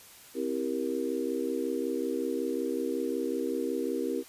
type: chord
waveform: sine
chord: C dominant seventh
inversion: none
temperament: just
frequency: 261.6 / 327 / 392.4 / 470.9 Hz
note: C4 / E4 / G4 / Bb4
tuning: 0 / -14 / +2 / +18 cents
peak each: -34 dBFS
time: 0.34-4.24 s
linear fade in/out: 50 ms
effects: white hiss -52 dBFS RMS until 4.28 s + resampled to 32000 Hz